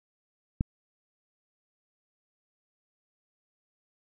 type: click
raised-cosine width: 5 ms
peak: -13 dBFS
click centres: 0.609 s
effects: none